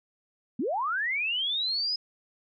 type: linear sweep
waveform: sine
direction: up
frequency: 199.8 to 5100 Hz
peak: -26 dBFS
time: 0.59-1.96 s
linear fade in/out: 5 ms
effects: none